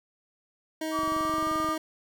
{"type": "tone", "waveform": "25% pulse", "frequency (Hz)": 316, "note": "D#4", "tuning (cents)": 27, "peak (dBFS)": -26, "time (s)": [0.81, 1.78], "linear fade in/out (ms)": 5}
{"type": "tone with pitch glide", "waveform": "sine", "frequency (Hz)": [1151, 1205.4], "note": ["D6", "D6"], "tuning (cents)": [-35, 45], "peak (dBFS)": -27, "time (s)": [0.91, 1.77], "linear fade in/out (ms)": 50, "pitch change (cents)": 80, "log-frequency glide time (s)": [1.08, 1.52]}
{"type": "click train", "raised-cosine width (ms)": 3, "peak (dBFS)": -29, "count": 17, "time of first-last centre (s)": [0.99, 1.689], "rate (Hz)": 22.9}
{"effects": []}